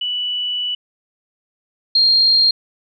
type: tone pair in turn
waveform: sine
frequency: 2960 / 4214 Hz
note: F#7 / C8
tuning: 0 / +12 cents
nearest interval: tritone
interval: 612 cents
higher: second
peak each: -19 / -10 dBFS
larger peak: second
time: 0.01-0.75 / 1.95-2.51 s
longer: first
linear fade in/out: 5 ms
effects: none